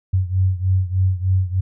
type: beating tone pair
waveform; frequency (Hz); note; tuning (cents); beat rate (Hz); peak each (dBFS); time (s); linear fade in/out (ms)
sine; 92.5 / 95.8; F#2 / G2; 0 / -39; 3.3; -17 / -20; 0.13-1.61; 10
effects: none